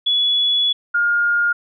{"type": "tone pair in turn", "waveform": "sine", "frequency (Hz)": [3400, 1417.6], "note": ["G#7", "F6"], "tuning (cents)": [40, 25], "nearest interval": "octave + minor third", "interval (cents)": 1515, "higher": "first", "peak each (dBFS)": -14, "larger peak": "neither", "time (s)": [[0.06, 0.73], [0.94, 1.53]], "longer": "first", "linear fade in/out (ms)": 10, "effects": []}